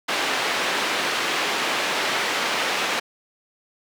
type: band-pass noise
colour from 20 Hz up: white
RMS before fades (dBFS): -24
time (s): 0.08-3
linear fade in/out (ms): 10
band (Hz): 290 to 2900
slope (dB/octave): 12
effects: none